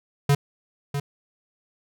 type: tone with echo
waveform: square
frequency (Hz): 142.1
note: C#3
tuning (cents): +43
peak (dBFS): -16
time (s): 0.29-0.35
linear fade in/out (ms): 5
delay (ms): 650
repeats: 1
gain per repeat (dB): -9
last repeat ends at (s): 1
effects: none